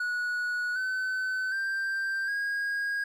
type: tone with pitch steps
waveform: triangle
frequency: 1464 / 1519.1 / 1576.3 / 1635.7 Hz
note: F#6 / F#6 / G6 / G#6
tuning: -19 / +45 / +9 / -27 cents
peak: -26 dBFS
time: 0-3.04 s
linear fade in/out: 5 ms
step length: 760 ms
effects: none